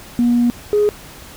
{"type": "tone pair in turn", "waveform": "sine", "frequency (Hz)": [240, 416.5], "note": ["B3", "G#4"], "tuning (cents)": [-49, 5], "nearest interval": "minor seventh", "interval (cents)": 954, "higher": "second", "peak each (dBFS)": -10, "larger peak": "neither", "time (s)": [[0.19, 0.5], [0.73, 0.89]], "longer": "first", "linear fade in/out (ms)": 0, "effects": ["tanh soft clip ceiling -7 dBFS", "pink hiss -38 dBFS RMS until 1.36 s"]}